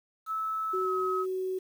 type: tone with pitch glide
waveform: sine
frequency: 1304 to 1277.2 Hz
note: E6 to D#6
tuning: -19 to +45 cents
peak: -29 dBFS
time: 0.26-1.26 s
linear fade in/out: 50 ms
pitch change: -36 cents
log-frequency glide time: 0.83-0.9 s
type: tone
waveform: sine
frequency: 374 Hz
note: F#4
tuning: 19 cents sharp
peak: -29 dBFS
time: 0.73-1.59 s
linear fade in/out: 10 ms
effects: 9-bit